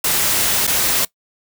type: noise with dropouts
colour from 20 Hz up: white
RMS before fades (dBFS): -17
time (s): 0.04-1.05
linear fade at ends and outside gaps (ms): 5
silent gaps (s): 0.669-0.675
effects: noise-tail reverb RT60 0.1 s tail -21 dB re dry